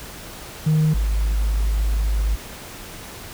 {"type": "tone pair in turn", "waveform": "sine", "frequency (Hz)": [155.56, 52.11], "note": ["D#3", "G#1"], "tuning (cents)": [0, 7], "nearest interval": "octave + perfect fifth", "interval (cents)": 1893, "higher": "first", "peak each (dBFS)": [-12, -16], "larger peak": "first", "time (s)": [[0.66, 0.94], [0.94, 2.36]], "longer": "second", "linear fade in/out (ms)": 10, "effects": ["tanh soft clip ceiling -13 dBFS", "pink hiss -37 dBFS RMS until 3.33 s"]}